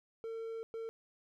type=tone bursts at uneven times; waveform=triangle; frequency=452.4 Hz; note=A4; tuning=48 cents sharp; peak=-37 dBFS; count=2; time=0.24-0.63 / 0.74-0.89 s; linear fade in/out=0 ms; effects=none